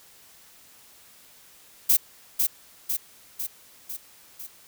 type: noise with echo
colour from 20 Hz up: violet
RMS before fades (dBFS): -18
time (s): 1.89-1.97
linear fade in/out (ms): 10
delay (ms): 500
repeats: 5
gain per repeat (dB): -4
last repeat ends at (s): 4.47
effects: white hiss -53 dBFS RMS until 4.67 s

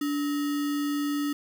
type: tone with sample-and-hold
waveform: sine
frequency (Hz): 290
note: D4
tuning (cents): -22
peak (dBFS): -25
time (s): 0.01-1.33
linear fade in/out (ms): 5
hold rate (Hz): 1575
effects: none

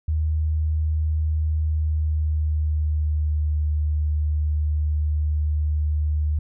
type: tone with pitch glide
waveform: sine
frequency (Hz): 77.7 to 75.58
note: D#2 to D#2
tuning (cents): -2 to -50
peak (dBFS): -19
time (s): 0.08-6.39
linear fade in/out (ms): 5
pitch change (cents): -48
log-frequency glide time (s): 1.55-3.57
effects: none

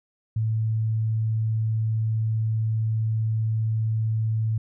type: tone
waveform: sine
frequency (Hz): 110.6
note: A2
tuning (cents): +9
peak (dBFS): -21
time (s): 0.36-4.58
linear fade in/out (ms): 5
effects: none

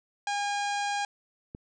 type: harmonic tone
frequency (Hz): 813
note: G#5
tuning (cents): -37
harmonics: 1 / 2 / 3 / 4 / 5 / 6 / 7 / 8 / 9 / 10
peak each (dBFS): -29 / -35 / -39 / -41 / -43 / -45 / -46 / -47 / -48 / -49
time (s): 0.27-1.05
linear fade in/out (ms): 2
type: click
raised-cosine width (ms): 3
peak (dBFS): -27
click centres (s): 1.549
effects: none

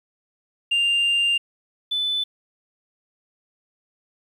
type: tone pair in turn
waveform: sine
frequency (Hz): 2794 / 3501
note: F7 / A7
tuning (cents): 0 / -9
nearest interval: major third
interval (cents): 391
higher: second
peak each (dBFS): -15 / -20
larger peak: first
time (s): 0.71-1.38 / 1.91-2.24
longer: first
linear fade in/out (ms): 10
effects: tanh soft clip ceiling -16 dBFS + 9-bit

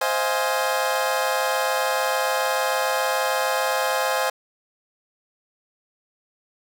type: chord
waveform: 25% pulse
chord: F minor seventh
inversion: second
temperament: equal with one note detuned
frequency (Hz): 523.3 / 631.7 / 698.5 / 830.6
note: C5 / Eb5 / F5 / Ab5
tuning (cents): 0 / +26 / 0 / 0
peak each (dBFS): -21 / -24 / -25 / -22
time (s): 0.01-4.3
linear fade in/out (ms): 5
effects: none

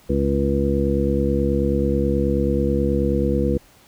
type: harmonic tone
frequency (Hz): 69.3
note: C#2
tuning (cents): 0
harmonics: 1 / 2 / 3 / 4 / 5 / 7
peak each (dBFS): -23 / -26 / -23 / -26 / -25 / -23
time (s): 0.09-3.58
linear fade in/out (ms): 10
effects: pink hiss -52 dBFS RMS until 3.87 s

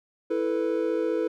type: chord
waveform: triangle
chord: E suspended fourth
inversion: none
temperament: just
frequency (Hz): 329.6 / 439.5 / 494.4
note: E4 / A4 / B4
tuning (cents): 0 / -2 / +2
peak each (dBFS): -26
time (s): 0.3-1.28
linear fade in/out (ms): 10
effects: none

